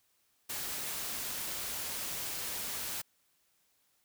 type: noise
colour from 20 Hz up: white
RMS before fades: -38 dBFS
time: 0.49-3.02 s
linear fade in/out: 10 ms
effects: white hiss -73 dBFS RMS until 4.04 s